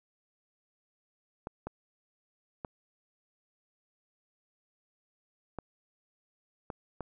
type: clicks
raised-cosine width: 1 ms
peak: -23 dBFS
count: 6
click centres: 1.471 / 1.67 / 2.648 / 5.587 / 6.702 / 7.007 s
effects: none